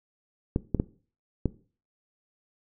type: clicks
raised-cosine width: 3 ms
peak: -11 dBFS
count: 4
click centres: 0.561 / 0.747 / 0.799 / 1.457 s
effects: noise-tail reverb RT60 0.4 s tail -18 dB re dry